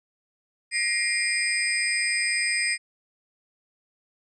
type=tone cluster; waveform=sine; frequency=1891 / 2095 / 2400 / 4981 / 8390 Hz; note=A#6 / C7 / D7 / D#8 / C9; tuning=+24 / +2 / +37 / +1 / +4 cents; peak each=-29 dBFS; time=0.71-2.78 s; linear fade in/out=50 ms; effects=none